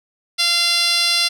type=tone with band-pass filter; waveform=10% pulse; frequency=690 Hz; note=F5; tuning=21 cents flat; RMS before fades=-17 dBFS; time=0.38-1.29 s; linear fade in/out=20 ms; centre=5300 Hz; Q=2; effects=none